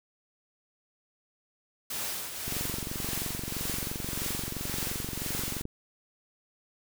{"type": "noise with tremolo", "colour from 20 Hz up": "white", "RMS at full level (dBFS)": -33, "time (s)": [1.9, 5.62], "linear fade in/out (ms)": 5, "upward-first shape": "triangle", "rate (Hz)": 1.8, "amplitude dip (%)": 55}
{"type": "click train", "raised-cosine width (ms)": 3, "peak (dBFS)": -23, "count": 74, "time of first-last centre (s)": [2.48, 5.654], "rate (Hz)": 23}
{"effects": []}